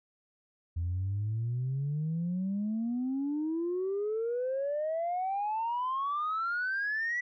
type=exponential sweep; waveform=sine; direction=up; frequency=83 to 1975.5 Hz; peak=-28 dBFS; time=0.76-7.21 s; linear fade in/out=10 ms; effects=tanh soft clip ceiling -26 dBFS